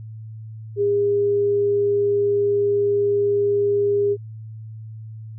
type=tone; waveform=sine; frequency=406 Hz; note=G#4; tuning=39 cents flat; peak=-16 dBFS; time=0.76-4.17 s; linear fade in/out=50 ms; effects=added 110 Hz sine -33 dBFS peak until 5.38 s